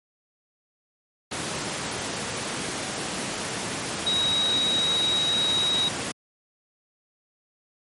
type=tone in noise; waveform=sine; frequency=3819 Hz; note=A#7; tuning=41 cents sharp; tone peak=-21 dBFS; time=4.06-5.89 s; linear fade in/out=10 ms; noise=pink; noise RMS=-29 dBFS; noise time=1.31-6.12 s; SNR=+5 dB; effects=high-pass 150 Hz 12 dB/octave + MP3 48 kbps